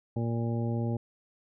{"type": "harmonic tone", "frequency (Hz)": 116.54, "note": "A#2", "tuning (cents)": 0, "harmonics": [1, 2, 3, 4, 5, 7], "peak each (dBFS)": [-29, -33, -38, -41, -42, -44], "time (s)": [0.16, 0.97], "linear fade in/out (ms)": 5, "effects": []}